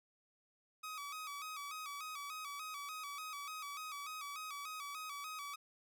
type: tone with vibrato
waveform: sawtooth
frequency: 1200 Hz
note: D6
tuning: 37 cents sharp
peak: -40 dBFS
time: 0.83-5.56 s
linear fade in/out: 10 ms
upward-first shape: square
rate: 3.4 Hz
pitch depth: 84 cents each way
effects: none